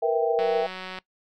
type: tone with tremolo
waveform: sine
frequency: 466.2 Hz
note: A#4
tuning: in tune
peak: -21 dBFS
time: 0.02-0.64 s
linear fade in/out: 20 ms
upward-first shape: sine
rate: 15 Hz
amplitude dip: 30%
type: chord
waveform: sine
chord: E minor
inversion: second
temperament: equal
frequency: 493.9 / 659.3 / 784 Hz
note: B4 / E5 / G5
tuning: 0 / 0 / 0 cents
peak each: -29 / -26 / -28 dBFS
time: 0.02-0.67 s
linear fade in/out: 10 ms
type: click train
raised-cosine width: 0.3 ms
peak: -20 dBFS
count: 112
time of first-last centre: 0.39-0.987 s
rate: 186 Hz
effects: noise-tail reverb RT60 0.1 s tail -20 dB re dry